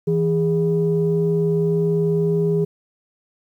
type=tone pair together; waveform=sine; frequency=163.8 / 410.4 Hz; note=E3 / G#4; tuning=-11 / -21 cents; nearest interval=octave + major third; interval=1590 cents; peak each=-18 dBFS; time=0.07-2.65 s; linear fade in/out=10 ms; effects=tanh soft clip ceiling -9 dBFS + 9-bit